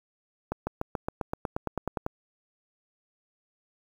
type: accelerating click train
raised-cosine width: 1 ms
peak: -15 dBFS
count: 14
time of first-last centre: 0.52-2.064 s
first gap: 150 ms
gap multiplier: 0.96
effects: 8-bit